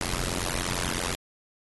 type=noise with amplitude modulation; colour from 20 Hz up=pink; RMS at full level=-25 dBFS; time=0.01-1.15 s; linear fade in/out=0 ms; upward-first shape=sine; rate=88.8 Hz; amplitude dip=100%; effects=AAC 32 kbps